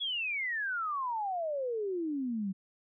sine exponential sweep, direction down, 3427 to 185 Hz, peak -31 dBFS, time 0-2.53 s, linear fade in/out 20 ms, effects none

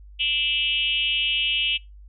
sine tone with frequency modulation, 2922 Hz, F#7, 22 cents flat, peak -20 dBFS, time 0.19-1.78 s, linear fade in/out 20 ms, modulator 286 Hz, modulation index 1.3, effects noise-tail reverb RT60 0.2 s tail -22 dB re dry + added 50 Hz sine -42 dBFS peak until 2.08 s

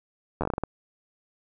slowing click train, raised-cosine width 1 ms, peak -13 dBFS, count 9, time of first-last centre 0.41-0.636 s, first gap 11 ms, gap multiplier 1.26, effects none

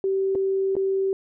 sine tone with dropouts, 386.3 Hz, G4, 25 cents flat, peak -20 dBFS, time 0.04-1.13 s, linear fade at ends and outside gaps 1 ms, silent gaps 0.351-0.355 / 0.754-0.766 s, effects none

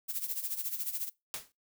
violet noise with tremolo, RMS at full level -33 dBFS, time 0.08-1.1 s, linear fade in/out 20 ms, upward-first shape sine, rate 14 Hz, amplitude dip 75%
white noise with exponential decay, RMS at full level -34 dBFS, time 1.34-1.52 s, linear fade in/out 0 ms, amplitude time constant 37 ms
effects noise-tail reverb RT60 0.2 s tail -21 dB re dry

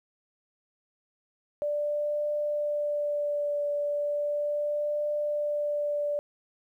sine tone with vibrato, 587.3 Hz, D5, in tune, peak -26 dBFS, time 1.62-6.19 s, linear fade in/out 0 ms, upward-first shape triangle, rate 0.36 Hz, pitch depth 18 cents each way, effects 11-bit

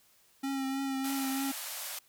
square tone with vibrato, 270 Hz, C#4, 45 cents flat, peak -32 dBFS, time 0.43-1.52 s, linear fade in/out 10 ms, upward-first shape triangle, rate 3.2 Hz, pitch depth 29 cents each way
white band-pass noise, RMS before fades -40 dBFS, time 1.04-1.99 s, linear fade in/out 5 ms, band 530 to 16000 Hz, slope 96 dB/octave
effects white hiss -65 dBFS RMS until 2.08 s

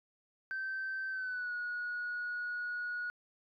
sine tone with pitch glide, 1550 to 1454.6 Hz, G6 to F#6, -20 to -30 cents, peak -34 dBFS, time 0.51-3.1 s, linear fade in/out 0 ms, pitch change -110 cents, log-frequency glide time 1.1-1.53 s, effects tanh soft clip ceiling -32 dBFS

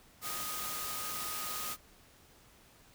sine tone in noise, 1244.5 Hz, D#6, in tune, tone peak -43 dBFS, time 0.21-1.77 s, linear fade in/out 50 ms, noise white, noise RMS -39 dBFS, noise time 0.21-1.77 s, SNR -7 dB, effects pink hiss -61 dBFS RMS until 2.94 s

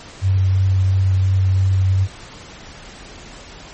sine tone with vibrato, 95 Hz, F#2, 46 cents sharp, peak -12 dBFS, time 0.21-2.08 s, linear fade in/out 50 ms, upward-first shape sine, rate 2.9 Hz, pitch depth 10 cents each way, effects pink hiss -38 dBFS RMS until 3.73 s + MP3 32 kbps

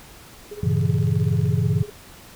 sine tone with tremolo, 415.3 Hz, G#4, in tune, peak -30 dBFS, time 0.51-1.9 s, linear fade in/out 5 ms, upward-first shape sine, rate 16 Hz, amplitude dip 85%
sine chord, G diminished seventh, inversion none, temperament equal, 98 / 116.54 / 138.59 / 164.81 Hz, G2 / Bb2 / Db3 / Fb3, 0 / 0 / 0 / 0 cents, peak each -23 dBFS, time 0.63-1.83 s, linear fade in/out 5 ms
click train, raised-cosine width 0.2 ms, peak -29 dBFS, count 17, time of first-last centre 0.77-1.457 s, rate 23.3 Hz
effects pink hiss -45 dBFS RMS until 2.35 s

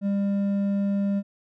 sine tone with hard clipping, 199.6 Hz, G3, 32 cents sharp, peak -23 dBFS, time 0.01-1.23 s, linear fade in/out 50 ms, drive 5 dB, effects none

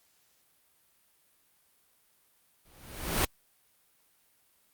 pink noise with exponential growth, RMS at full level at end -23 dBFS, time 2.65-3.25 s, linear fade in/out 5 ms, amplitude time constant 130 ms, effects white hiss -68 dBFS RMS until 4.73 s + Opus 48 kbps

